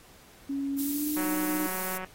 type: tone with pitch glide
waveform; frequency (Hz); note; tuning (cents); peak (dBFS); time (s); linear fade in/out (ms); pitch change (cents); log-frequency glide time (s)
sine; 277.2 to 305.8; C#4 to D#4; 0 to -30; -28; 0.49-1.67; 10; +170; 0.78-1.19
type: noise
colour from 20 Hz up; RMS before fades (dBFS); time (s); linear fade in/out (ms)
violet; -33; 0.78-1.98; 10
type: click train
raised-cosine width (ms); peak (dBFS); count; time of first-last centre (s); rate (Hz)
0.5; -23; 164; 1.17-2.046; 186
effects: pink hiss -55 dBFS RMS until 2.14 s + AAC 48 kbps